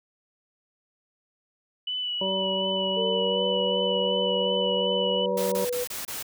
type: tone with vibrato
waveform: sine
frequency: 2970 Hz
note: F#7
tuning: 6 cents sharp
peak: -27 dBFS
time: 1.87-5.26 s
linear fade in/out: 5 ms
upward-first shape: sine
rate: 2.7 Hz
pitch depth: 21 cents each way
type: harmonic tone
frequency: 191.2 Hz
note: G3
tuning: 43 cents flat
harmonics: 1 / 2 / 3 / 5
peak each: -32 / -33 / -29 / -34 dBFS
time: 2.21-5.65 s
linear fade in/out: 5 ms
type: tone with pitch glide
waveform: sine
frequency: 458.7 to 491.6 Hz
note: A#4 to B4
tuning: -28 to -8 cents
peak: -26 dBFS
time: 2.96-5.85 s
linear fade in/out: 20 ms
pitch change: +120 cents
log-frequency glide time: 3.1-3.44 s
type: noise bursts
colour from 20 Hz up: white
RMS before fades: -34 dBFS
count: 5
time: 5.37-6.228 s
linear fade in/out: 5 ms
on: 150 ms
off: 27 ms
effects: none